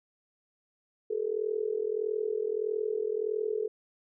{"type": "tone with amplitude modulation", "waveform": "sine", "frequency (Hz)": 431.3, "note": "A4", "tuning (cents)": -35, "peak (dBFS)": -24, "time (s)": [1.1, 3.68], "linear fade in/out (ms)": 10, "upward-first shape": "sine", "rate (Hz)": 41.6, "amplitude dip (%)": 90, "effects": []}